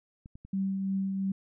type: clicks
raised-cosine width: 5 ms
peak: -34 dBFS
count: 3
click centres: 0.259 / 0.355 / 0.45 s
type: tone with tremolo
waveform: sine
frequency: 193.4 Hz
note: G3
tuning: 23 cents flat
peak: -26 dBFS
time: 0.53-1.32 s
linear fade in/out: 5 ms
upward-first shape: triangle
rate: 2.9 Hz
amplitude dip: 35%
effects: none